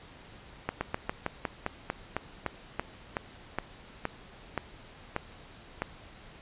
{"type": "slowing click train", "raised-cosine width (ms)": 0.5, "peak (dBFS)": -14, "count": 17, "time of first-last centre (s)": [0.69, 5.82], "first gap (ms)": 120, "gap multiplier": 1.12, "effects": ["pink hiss -51 dBFS RMS until 6.41 s", "resampled to 8000 Hz"]}